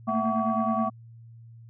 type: tone cluster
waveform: sine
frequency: 220.8 / 230.3 / 664 / 750 / 1135 Hz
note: A3 / A#3 / E5 / F#5 / C#6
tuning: +6 / -21 / +12 / +23 / +41 cents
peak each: -27 / -30 / -30 / -30 / -28 dBFS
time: 0.07-0.9 s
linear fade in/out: 20 ms
effects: tanh soft clip ceiling -14 dBFS + added 115 Hz sine -45 dBFS peak until 1.69 s